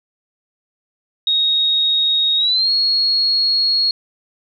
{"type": "tone with pitch glide", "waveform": "sine", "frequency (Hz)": [3754, 4312], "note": ["A#7", "C#8"], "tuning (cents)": [11, -49], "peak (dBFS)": -13, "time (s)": [1.27, 3.91], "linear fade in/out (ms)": 2, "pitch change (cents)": 240, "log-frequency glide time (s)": [2.37, 2.71], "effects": []}